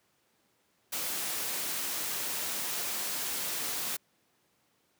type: noise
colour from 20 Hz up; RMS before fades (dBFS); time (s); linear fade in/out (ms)
white; -34; 0.92-3.97; 10
effects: pink hiss -71 dBFS RMS until 4.99 s + high-pass 150 Hz 12 dB/octave